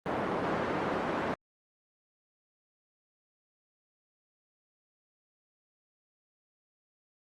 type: band-pass noise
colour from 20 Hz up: pink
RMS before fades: -32 dBFS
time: 0.06-1.34 s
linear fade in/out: 0 ms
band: 220 to 1300 Hz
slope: 12 dB/octave
effects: Opus 24 kbps